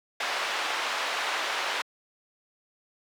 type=band-pass noise; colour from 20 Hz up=pink; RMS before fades=-30 dBFS; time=0.2-1.82 s; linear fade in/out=5 ms; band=780 to 3800 Hz; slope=12 dB/octave; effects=high-pass 300 Hz 12 dB/octave